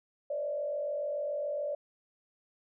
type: tone with frequency modulation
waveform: sine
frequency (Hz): 585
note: D5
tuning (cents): -7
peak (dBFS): -31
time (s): 0.3-1.75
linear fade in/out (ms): 5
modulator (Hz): 47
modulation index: 0.8
effects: none